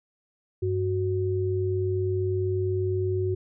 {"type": "tone pair together", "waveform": "sine", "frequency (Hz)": [98, 369.6], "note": ["G2", "F#4"], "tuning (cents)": [0, -2], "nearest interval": "octave + major seventh", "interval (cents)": 2298, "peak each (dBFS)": -26, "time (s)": [0.62, 3.35], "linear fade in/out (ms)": 10, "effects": []}